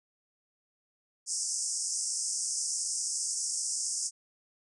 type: band-pass noise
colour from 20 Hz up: white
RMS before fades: -33 dBFS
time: 1.26-4.11 s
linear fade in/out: 50 ms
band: 5100 to 9300 Hz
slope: 96 dB/octave
effects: none